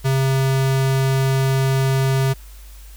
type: tone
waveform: square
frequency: 133.9 Hz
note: C3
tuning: 40 cents sharp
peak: -16 dBFS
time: 0.04-2.34 s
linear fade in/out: 20 ms
effects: added 50 Hz sine -37 dBFS peak until 2.96 s + white hiss -48 dBFS RMS until 2.96 s